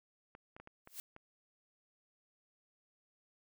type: clicks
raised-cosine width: 0.5 ms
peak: -37 dBFS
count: 6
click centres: 0.351 / 0.565 / 0.6 / 0.674 / 0.874 / 1.164 s
type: noise with exponential growth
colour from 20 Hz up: blue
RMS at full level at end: -41 dBFS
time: 0.85-1 s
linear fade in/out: 1 ms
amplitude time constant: 31 ms
effects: none